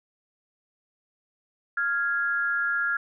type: tone pair together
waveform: sine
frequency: 1396.9 / 1661.2 Hz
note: F6 / G#6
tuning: 0 / 0 cents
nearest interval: minor third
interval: 300 cents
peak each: -25 / -27 dBFS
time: 1.77-2.97 s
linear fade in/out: 5 ms
effects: none